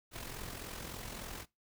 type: noise with amplitude modulation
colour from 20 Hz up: pink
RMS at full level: -42 dBFS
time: 0.11-1.46 s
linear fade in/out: 50 ms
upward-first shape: sine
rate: 43.5 Hz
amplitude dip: 55%
effects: noise-tail reverb RT60 0.2 s tail -21 dB re dry